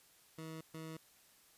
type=tone bursts at uneven times; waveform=20% pulse; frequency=160 Hz; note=D#3; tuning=49 cents sharp; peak=-40 dBFS; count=2; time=0.38-0.61 / 0.74-0.97 s; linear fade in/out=5 ms; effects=white hiss -66 dBFS RMS until 1.57 s + resampled to 32000 Hz